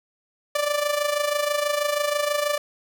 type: tone with amplitude modulation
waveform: sawtooth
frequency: 587 Hz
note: D5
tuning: 1 cent flat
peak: -15 dBFS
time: 0.55-2.58 s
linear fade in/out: 5 ms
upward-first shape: sine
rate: 26.2 Hz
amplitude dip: 65%
effects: none